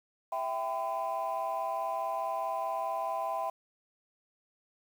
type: chord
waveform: sine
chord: E minor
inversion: none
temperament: equal with one note detuned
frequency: 659.3 / 784 / 1012.6 Hz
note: E5 / G5 / B5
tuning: 0 / 0 / +43 cents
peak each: -34 dBFS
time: 0.32-3.5 s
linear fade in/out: 5 ms
effects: tanh soft clip ceiling -25 dBFS + 9-bit